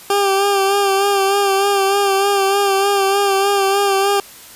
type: tone with vibrato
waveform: 20% pulse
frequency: 395.8 Hz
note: G4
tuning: 17 cents sharp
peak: -8 dBFS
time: 0.1-4.2 s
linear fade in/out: 2 ms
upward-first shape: sine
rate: 3.3 Hz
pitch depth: 37 cents each way
effects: white hiss -39 dBFS RMS until 4.55 s + resampled to 32000 Hz